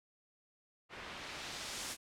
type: noise with low-pass filter sweep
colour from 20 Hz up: white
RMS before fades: -45 dBFS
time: 0.89-1.97 s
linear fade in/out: 50 ms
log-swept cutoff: 1900 to 9400 Hz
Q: 0.85
effects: none